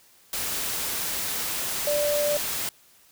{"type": "tone in noise", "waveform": "sine", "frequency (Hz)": 587.3, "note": "D5", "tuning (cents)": 0, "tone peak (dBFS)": -22, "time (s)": [1.87, 2.37], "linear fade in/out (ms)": 2, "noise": "white", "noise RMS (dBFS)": -29, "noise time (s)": [0.33, 2.69], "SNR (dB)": 4, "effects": ["white hiss -57 dBFS RMS until 3.11 s"]}